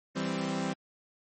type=chord; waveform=sawtooth; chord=C major; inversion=first; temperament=equal; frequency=164.81 / 196 / 261.6 Hz; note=E3 / G3 / C4; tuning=0 / 0 / 0 cents; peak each=-32 / -30 / -30 dBFS; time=0.15-0.74 s; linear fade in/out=20 ms; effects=MP3 32 kbps